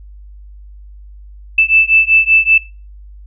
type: beating tone pair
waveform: sine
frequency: 2637 / 2642.2 Hz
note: E7 / E7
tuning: 0 / +3 cents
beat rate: 5.2 Hz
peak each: -11 dBFS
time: 1.58-2.58 s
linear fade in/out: 5 ms
effects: noise-tail reverb RT60 0.3 s tail -18 dB re dry + added 50 Hz sine -33 dBFS peak until 3.26 s